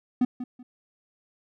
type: tone with echo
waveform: triangle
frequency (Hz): 249.1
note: B3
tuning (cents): +15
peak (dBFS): -16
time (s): 0.21-0.25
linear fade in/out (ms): 5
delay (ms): 190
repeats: 2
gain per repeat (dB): -12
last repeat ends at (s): 0.63
effects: none